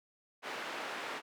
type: band-pass noise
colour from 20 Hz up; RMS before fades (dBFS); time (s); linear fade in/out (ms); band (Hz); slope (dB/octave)
white; -41; 0.42-1.22; 50; 330 to 2000; 12
effects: none